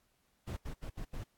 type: noise bursts at uneven times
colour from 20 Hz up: brown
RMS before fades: -40 dBFS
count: 5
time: 0.47-0.57 / 0.65-0.74 / 0.82-0.9 / 0.97-1.05 / 1.13-1.24 s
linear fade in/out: 10 ms
effects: pink hiss -75 dBFS RMS until 1.37 s + AAC 64 kbps